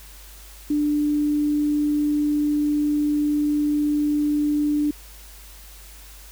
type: tone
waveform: sine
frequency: 295.9 Hz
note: D4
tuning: 13 cents sharp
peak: -18 dBFS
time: 0.7-4.91 s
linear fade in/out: 5 ms
effects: added 50 Hz sine -43 dBFS peak until 6.31 s + white hiss -46 dBFS RMS until 6.31 s